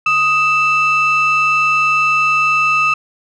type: tone pair together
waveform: sine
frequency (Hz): 1250.2 / 2649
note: D#6 / E7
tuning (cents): +8 / +8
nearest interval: octave + minor second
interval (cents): 1300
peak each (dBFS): -12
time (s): 0.06-2.94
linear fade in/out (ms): 5
effects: tanh soft clip ceiling -7 dBFS